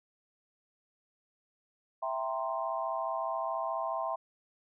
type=chord; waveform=sine; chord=C dominant seventh; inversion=first; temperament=equal; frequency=659.3 / 784 / 932.3 / 1046.5 Hz; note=E5 / G5 / Bb5 / C6; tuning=0 / 0 / 0 / 0 cents; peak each=-35 / -38 / -39 / -36 dBFS; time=2.02-4.16 s; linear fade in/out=10 ms; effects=none